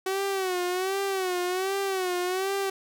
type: tone with vibrato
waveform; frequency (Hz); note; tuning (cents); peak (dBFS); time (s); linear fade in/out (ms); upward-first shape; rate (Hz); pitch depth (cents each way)
sawtooth; 375.2; F#4; +24; -22; 0.06-2.7; 5; sine; 1.3; 89
effects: none